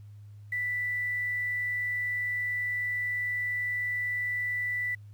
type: tone with quantisation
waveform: sine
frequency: 1975.5 Hz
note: B6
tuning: in tune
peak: -28 dBFS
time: 0.52-4.95 s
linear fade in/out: 5 ms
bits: 9
effects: added 103 Hz sine -45 dBFS peak until 5.13 s + pink hiss -71 dBFS RMS until 5.13 s